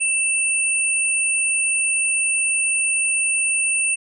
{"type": "tone pair together", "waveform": "sine", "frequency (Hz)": [2657, 9033], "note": ["E7", "C#9"], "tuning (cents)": [13, 32], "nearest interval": "octave + major sixth", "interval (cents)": 2119, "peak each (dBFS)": -20, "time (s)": [0, 3.96], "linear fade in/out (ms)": 20, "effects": []}